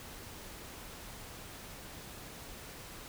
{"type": "silence", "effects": ["pink hiss -48 dBFS RMS until 3.08 s"]}